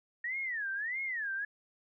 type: tone with vibrato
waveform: sine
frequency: 1838 Hz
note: A#6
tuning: 25 cents flat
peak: -33 dBFS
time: 0.24-1.45 s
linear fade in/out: 5 ms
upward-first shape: sine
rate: 1.6 Hz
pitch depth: 280 cents each way
effects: none